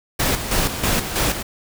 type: noise with tremolo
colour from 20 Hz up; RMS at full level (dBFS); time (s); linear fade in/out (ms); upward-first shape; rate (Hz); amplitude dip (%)
pink; -19; 0.19-1.43; 10; square; 3.1; 60
effects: none